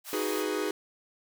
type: high-pass noise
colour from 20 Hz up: white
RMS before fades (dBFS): -40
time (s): 0.04-0.45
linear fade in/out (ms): 50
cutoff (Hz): 600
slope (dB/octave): 48
type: chord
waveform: 45% pulse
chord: G# minor seventh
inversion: second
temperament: equal with one note detuned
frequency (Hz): 312.7 / 370 / 415.3 / 493.9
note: D#4 / F#4 / G#4 / B4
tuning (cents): +9 / 0 / 0 / 0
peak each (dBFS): -34 / -35 / -32 / -37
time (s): 0.13-0.71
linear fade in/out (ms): 2
effects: none